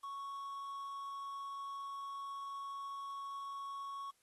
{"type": "tone with quantisation", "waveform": "triangle", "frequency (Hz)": 1108.7, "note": "C#6", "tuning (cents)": 0, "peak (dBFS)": -40, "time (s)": [0.03, 4.11], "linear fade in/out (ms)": 10, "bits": 10, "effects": ["white hiss -75 dBFS RMS until 4.22 s", "AAC 32 kbps"]}